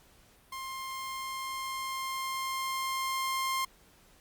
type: tone with level ramp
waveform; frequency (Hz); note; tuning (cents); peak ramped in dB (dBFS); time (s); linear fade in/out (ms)
sawtooth; 1058; C6; +19; -34 to -25; 0.52-3.65; 5
effects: pink hiss -61 dBFS RMS until 4.2 s + Opus 48 kbps